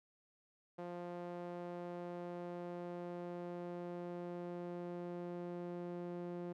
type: tone with band-pass filter sweep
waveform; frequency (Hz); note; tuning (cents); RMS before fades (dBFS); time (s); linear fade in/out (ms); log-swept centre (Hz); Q
sawtooth; 175.2; F3; +6; -45; 0.78-6.53; 10; 560 to 370; 1.2
effects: none